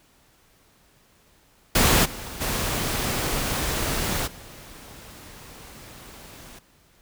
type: noise with level steps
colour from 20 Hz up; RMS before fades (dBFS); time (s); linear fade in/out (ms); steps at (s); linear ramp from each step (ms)
pink; -18 / -36 / -26 / -44; 1.75-6.59; 5; 2.04 / 2.4 / 4.26; 20
effects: pink hiss -59 dBFS RMS until 7.01 s